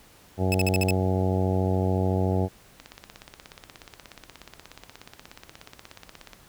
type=harmonic tone; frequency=93.8 Hz; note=F#2; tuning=24 cents sharp; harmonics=1 / 2 / 3 / 4 / 5 / 6 / 7 / 8 / 9; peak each=-24 / -28 / -32 / -31 / -32 / -37 / -34 / -38 / -37 dBFS; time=0.37-2.49 s; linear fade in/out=50 ms
type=tone bursts; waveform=sawtooth; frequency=2600 Hz; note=E7; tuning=24 cents flat; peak=-21 dBFS; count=6; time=0.52-0.907 s; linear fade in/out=0 ms; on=22 ms; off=51 ms
type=click train; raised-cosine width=0.2 ms; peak=-24 dBFS; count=60; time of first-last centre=2.8-6.333 s; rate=16.7 Hz
effects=pink hiss -54 dBFS RMS until 6.48 s